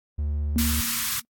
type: tone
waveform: triangle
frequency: 73.7 Hz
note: D2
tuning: 7 cents sharp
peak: -22 dBFS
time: 0.18-0.81 s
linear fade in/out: 10 ms
type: tone with exponential decay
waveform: sine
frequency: 233.1 Hz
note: A#3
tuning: in tune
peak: -19 dBFS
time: 0.56-1.25 s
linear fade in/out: 0 ms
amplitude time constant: 150 ms
type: band-stop noise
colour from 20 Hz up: white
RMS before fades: -27 dBFS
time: 0.58-1.2 s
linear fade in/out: 5 ms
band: 160 to 1000 Hz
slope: 48 dB/octave
effects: noise-tail reverb RT60 0.1 s tail -26 dB re dry + AAC 64 kbps

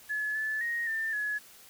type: tone with pitch steps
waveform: sine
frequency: 1709 / 1739 / 1872 / 1790 / 1694 Hz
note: G#6 / A6 / A#6 / A6 / G#6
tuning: +49 / -21 / +7 / +29 / +34 cents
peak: -29 dBFS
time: 0.09-1.39 s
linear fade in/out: 20 ms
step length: 260 ms
effects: white hiss -54 dBFS RMS until 1.69 s

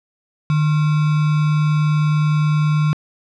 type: tone with sample-and-hold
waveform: sine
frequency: 151.6 Hz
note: D#3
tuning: 45 cents flat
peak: -13 dBFS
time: 0.5-2.93 s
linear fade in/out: 0 ms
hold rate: 1225 Hz
effects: low-pass 4000 Hz 12 dB/octave

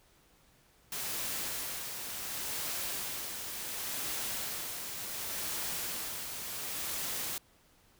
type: noise with tremolo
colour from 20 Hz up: white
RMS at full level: -36 dBFS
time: 0.92-7.38 s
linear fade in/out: 2 ms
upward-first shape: sine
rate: 0.69 Hz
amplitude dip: 40%
effects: pink hiss -65 dBFS RMS until 7.99 s

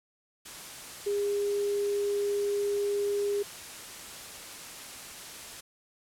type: tone in noise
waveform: sine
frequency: 406.3 Hz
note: G#4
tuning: 38 cents flat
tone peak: -26 dBFS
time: 1.06-3.43 s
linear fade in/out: 10 ms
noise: white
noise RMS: -43 dBFS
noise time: 0.45-5.61 s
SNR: +14 dB
effects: low-pass 11000 Hz 12 dB/octave

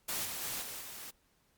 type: noise with level steps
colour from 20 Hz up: white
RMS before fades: -36 / -40 / -38 / -43 / -46 dBFS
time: 0.08-1.11 s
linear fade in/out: 10 ms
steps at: 0.24 / 0.41 / 0.61 / 0.8 s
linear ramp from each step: 20 ms
effects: pink hiss -72 dBFS RMS until 1.57 s + Opus 48 kbps

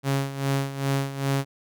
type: tone with tremolo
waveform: sawtooth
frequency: 137.5 Hz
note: C#3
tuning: 14 cents flat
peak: -17 dBFS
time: 0.03-1.45 s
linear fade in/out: 50 ms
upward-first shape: sine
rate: 2.5 Hz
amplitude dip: 75%
effects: none

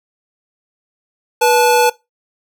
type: tone pair together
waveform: square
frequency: 487.3 / 871 Hz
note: B4 / A5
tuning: -23 / -18 cents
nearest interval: minor seventh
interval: 1005 cents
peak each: -13 dBFS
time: 1.41-1.9 s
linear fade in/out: 10 ms
effects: noise-tail reverb RT60 0.2 s tail -19 dB re dry

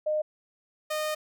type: tone pair in turn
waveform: sine / sawtooth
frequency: 612 / 614.3 Hz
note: D#5 / D#5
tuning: -29 / -22 cents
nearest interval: unison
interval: 7 cents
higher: second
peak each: -24 dBFS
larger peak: neither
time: 0.06-0.22 / 0.9-1.15 s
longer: second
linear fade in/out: 10 ms
effects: none

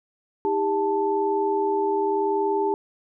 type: tone cluster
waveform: sine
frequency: 319.4 / 400.2 / 879 Hz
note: D#4 / G4 / A5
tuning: +45 / +36 / -2 cents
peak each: -30 / -22 / -25 dBFS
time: 0.45-2.74 s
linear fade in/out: 0 ms
effects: none

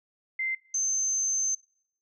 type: tone pair in turn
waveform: sine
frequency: 2081 / 6249 Hz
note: C7 / G8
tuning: -10 / -6 cents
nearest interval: octave + perfect fifth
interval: 1904 cents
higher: second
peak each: -27 / -25 dBFS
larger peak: second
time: 0.39-0.55 / 0.74-1.55 s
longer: second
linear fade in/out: 5 ms
effects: noise-tail reverb RT60 0.7 s tail -23 dB re dry

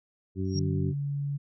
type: harmonic tone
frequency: 94.7 Hz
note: F#2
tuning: 41 cents sharp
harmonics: 1 / 2 / 3 / 4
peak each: -30 / -33 / -35 / -36 dBFS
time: 0.35-0.94 s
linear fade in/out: 50 ms
type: tone with exponential growth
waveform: sine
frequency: 5588 Hz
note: F8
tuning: in tune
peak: -30 dBFS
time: 0.45-0.59 s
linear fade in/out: 1 ms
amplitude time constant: 30 ms
type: tone with pitch glide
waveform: sine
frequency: 147.6 to 142.08 Hz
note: D3 to C#3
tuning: +9 to +43 cents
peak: -28 dBFS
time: 0.54-1.38 s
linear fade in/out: 20 ms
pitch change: -66 cents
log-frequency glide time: 0.73-0.93 s
effects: none

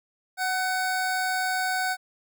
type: tone pair together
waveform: square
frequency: 744 / 1507.9 Hz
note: F#5 / F#6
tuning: +9 / +32 cents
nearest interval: octave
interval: 1223 cents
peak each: -28 dBFS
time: 0.37-1.97 s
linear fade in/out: 50 ms
effects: none

